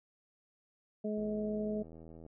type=harmonic tone; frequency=212.1 Hz; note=G#3; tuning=37 cents sharp; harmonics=1 / 2 / 3; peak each=-35 / -38 / -40 dBFS; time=1.04-1.83 s; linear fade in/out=10 ms
type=click train; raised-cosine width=2 ms; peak=-39 dBFS; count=89; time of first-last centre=1.18-2.264 s; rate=81.2 Hz
effects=none